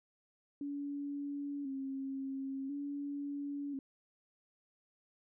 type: tone with vibrato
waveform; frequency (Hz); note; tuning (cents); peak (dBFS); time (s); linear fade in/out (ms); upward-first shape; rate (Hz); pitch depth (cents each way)
sine; 277.2; C#4; 0; -37; 0.61-3.79; 2; square; 0.48; 47
effects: none